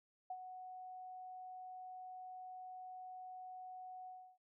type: tone with ADSR envelope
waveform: sine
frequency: 740 Hz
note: F#5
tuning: in tune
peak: -40 dBFS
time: 0.3-4.38 s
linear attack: 5 ms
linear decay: 57 ms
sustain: -8 dB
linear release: 310 ms
effects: none